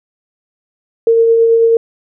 sine tone with tremolo, 457.7 Hz, A#4, 32 cents flat, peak -5 dBFS, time 1.07-1.77 s, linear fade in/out 2 ms, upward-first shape triangle, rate 9.2 Hz, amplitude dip 30%, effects none

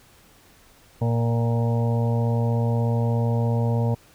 harmonic tone with a mistuned harmonic, 116.7 Hz, A#2, 2 cents sharp, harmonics 1 / 2 / 4 / 5 / 6 / 7 / 8, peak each -20 / -28 / -30 / -33 / -39 / -37 / -37 dBFS, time 1.01-3.95 s, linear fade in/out 10 ms, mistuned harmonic 7, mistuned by -17 cents, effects pink hiss -54 dBFS RMS until 4.14 s

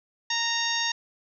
harmonic tone, 927 Hz, A#5, 10 cents flat, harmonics 1 / 2 / 3 / 4 / 5 / 6 / 7, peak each -33 / -30 / -34 / -30 / -36 / -31 / -35 dBFS, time 0.3-0.92 s, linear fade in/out 5 ms, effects none

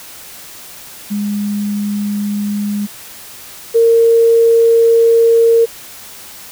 sine tone pair in turn, 205.5 / 460 Hz, G#3 / A#4, -18 / -23 cents, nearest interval octave + major second, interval 1395 cents, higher second, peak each -15 / -6 dBFS, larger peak second, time 1.1-2.87 / 3.74-5.66 s, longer second, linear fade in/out 20 ms, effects white hiss -34 dBFS RMS until 6.51 s

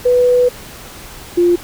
sine tone pair in turn, 493.9 / 349.2 Hz, B4 / F4, 0 / 0 cents, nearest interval tritone, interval 600 cents, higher first, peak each -8 dBFS, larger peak neither, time 0.05-0.49 / 1.37-1.56 s, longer first, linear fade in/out 10 ms, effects pink hiss -34 dBFS RMS until 1.63 s

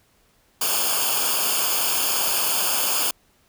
white noise with comb filter, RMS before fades -22 dBFS, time 0.61-3.11 s, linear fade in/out 5 ms, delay 0.51 ms, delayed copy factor -0.85, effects pink hiss -61 dBFS RMS until 3.48 s

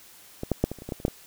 clicks, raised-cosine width 2 ms, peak -17 / -9 / -7 / -19 / -30 / -27 / -21 / -16 / -29 / -8 / -16 dBFS, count 11, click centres 0.434 / 0.517 / 0.64 / 0.716 / 0.787 / 0.821 / 0.89 / 0.922 / 1.001 / 1.051 / 1.081 s, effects white hiss -51 dBFS RMS until 1.26 s

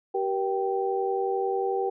sine tone cluster, 385.6 / 476.8 / 780 Hz, G4 / A#4 / G5, -28 / +39 / -9 cents, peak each -27 / -30 / -29 dBFS, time 0.14-1.9 s, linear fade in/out 10 ms, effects none

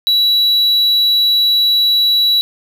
triangle tone, 3920 Hz, B7, 14 cents flat, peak -8 dBFS, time 0.07-2.41 s, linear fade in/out 0 ms, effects 7-bit

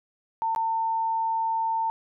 sine tone with dropouts, 900 Hz, A5, 39 cents sharp, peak -23 dBFS, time 0.42-1.9 s, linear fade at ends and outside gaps 0 ms, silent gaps 0.549-0.561 s, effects none

